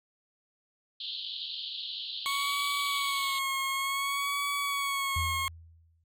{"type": "band-pass noise", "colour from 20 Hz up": "pink", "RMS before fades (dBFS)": -38, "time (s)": [1, 3.39], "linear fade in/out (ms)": 5, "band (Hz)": [3000, 4400], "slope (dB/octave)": 96}
{"type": "tone with vibrato", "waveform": "20% pulse", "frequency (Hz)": 1108.7, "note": "C#6", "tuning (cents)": 0, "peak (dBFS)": -24, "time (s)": [2.26, 5.48], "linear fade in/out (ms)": 0, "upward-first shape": "sine", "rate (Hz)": 0.56, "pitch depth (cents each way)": 42}
{"type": "tone with exponential decay", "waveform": "sine", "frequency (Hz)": 82.41, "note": "E2", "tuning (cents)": 0, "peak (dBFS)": -28, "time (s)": [5.16, 6.04], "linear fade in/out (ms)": 5, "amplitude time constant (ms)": 190}
{"effects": []}